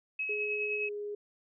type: tone with tremolo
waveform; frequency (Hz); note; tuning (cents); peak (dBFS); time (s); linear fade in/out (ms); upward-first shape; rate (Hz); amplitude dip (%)
sine; 2564; E7; -49; -30; 0.19-0.89; 5; sine; 9.7; 35
type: tone with pitch glide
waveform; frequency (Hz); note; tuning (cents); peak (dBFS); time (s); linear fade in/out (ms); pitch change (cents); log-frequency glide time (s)
sine; 419.5 to 413.5; G#4 to G#4; +17 to -8; -35; 0.29-1.15; 5; -25; 0.83-0.91
effects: none